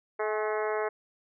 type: harmonic tone with a mistuned harmonic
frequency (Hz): 214.7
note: A3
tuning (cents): -42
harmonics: 2 / 3 / 4 / 5 / 6 / 7 / 8 / 9 / 10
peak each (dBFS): -30 / -34 / -36 / -38 / -40 / -41 / -42 / -43 / -44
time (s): 0.19-0.89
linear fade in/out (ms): 10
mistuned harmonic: 4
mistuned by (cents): -32
effects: none